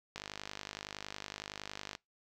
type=click train; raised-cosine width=0.2 ms; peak=-23 dBFS; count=92; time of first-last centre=0.16-1.951 s; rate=50.8 Hz; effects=noise-tail reverb RT60 0.2 s tail -25 dB re dry